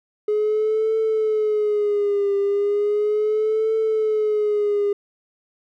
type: tone with vibrato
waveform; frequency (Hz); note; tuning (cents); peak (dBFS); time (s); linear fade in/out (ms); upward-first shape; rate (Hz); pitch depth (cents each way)
triangle; 420.3; G#4; +21; -14; 0.28-4.93; 5; triangle; 0.36; 92
effects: tanh soft clip ceiling -14 dBFS